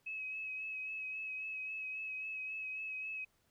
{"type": "tone with vibrato", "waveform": "sine", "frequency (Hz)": 2563, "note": "E7", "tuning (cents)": -49, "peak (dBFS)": -39, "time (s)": [0.06, 3.25], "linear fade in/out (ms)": 10, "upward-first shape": "sine", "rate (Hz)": 3.7, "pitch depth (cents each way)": 25, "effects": ["pink hiss -75 dBFS RMS until 3.5 s"]}